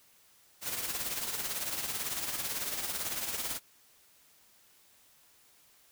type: noise with tremolo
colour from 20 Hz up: white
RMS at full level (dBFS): -33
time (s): 0.61-3.6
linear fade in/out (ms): 50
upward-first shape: triangle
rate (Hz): 18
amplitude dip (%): 60
effects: white hiss -63 dBFS RMS until 5.91 s

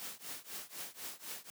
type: noise with tremolo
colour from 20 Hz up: white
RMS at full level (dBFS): -42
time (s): 0-1.5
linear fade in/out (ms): 0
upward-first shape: triangle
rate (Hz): 4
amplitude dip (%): 95
effects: high-pass 150 Hz 12 dB/octave

